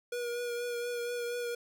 square tone with vibrato, 480.3 Hz, B4, 48 cents flat, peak -34 dBFS, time 0.12-1.55 s, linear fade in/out 5 ms, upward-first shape triangle, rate 4.2 Hz, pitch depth 25 cents each way, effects none

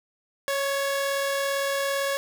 sawtooth tone pair together, 553.1 / 1697 Hz, C#5 / G#6, -4 / +37 cents, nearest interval octave + perfect fifth, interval 1941 cents, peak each -21 / -29 dBFS, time 0.48-2.17 s, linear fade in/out 0 ms, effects none

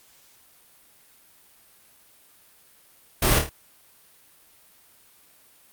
pink noise with echo, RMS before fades -20 dBFS, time 3.22-3.39 s, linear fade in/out 5 ms, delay 26 ms, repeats 4, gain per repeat -5 dB, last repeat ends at 3.494 s, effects white hiss -56 dBFS RMS until 5.72 s + Opus 48 kbps

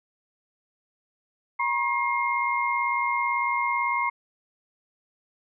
sine tone cluster, 958 / 1076 / 2129 Hz, A#5 / C6 / C7, +47 / +48 / +30 cents, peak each -27 dBFS, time 1.59-4.1 s, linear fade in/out 10 ms, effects none

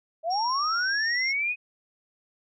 sine linear sweep, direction up, 622.3 to 2529 Hz, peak -24 dBFS, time 0.23-1.56 s, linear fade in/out 50 ms
sine tone, 5560 Hz, F8, 9 cents flat, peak -30 dBFS, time 0.3-1.33 s, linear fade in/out 20 ms
effects none

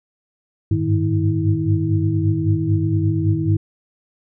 sine tone cluster, 97.9 / 101.8 / 106.8 / 154.1 / 323.4 Hz, G2 / G#2 / G#2 / D#3 / E4, -2 / -34 / +49 / -16 / -33 cents, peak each -22 dBFS, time 0.71-3.57 s, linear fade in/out 5 ms, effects none

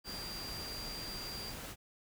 sine tone in noise, 4746 Hz, D8, 17 cents sharp, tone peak -43 dBFS, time 0.04-1.54 s, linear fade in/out 50 ms, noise pink, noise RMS -45 dBFS, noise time 0.04-1.76 s, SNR -1 dB, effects none

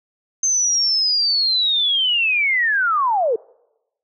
sine linear sweep, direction down, 6300 to 418.7 Hz, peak -15 dBFS, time 0.43-3.36 s, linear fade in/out 5 ms, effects noise-tail reverb RT60 0.9 s tail -25 dB re dry

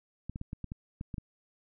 clicks, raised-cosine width 5 ms, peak -25 dBFS, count 9, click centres 0.296 / 0.359 / 0.414 / 0.531 / 0.643 / 0.719 / 1.011 / 1.142 / 1.182 s, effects none

